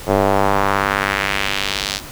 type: tone with band-pass filter sweep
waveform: square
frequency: 49.49 Hz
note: G1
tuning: 17 cents sharp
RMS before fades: -18 dBFS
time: 0.06-2.01 s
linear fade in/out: 50 ms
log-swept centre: 560 to 4900 Hz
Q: 1.5
effects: pink hiss -34 dBFS RMS until 2.11 s